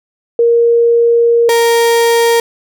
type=tone pair in turn; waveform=sine / 35% pulse; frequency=468.6 / 465.6 Hz; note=A#4 / A#4; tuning=+9 / -2 cents; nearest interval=unison; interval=11 cents; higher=first; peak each=-6 dBFS; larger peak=neither; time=0.39-1.49 / 1.49-2.4 s; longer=first; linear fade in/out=2 ms; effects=none